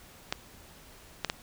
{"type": "clicks", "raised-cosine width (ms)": 0.2, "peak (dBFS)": -11, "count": 3, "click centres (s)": [0.325, 1.247, 1.299], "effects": ["pink hiss -53 dBFS RMS until 1.42 s"]}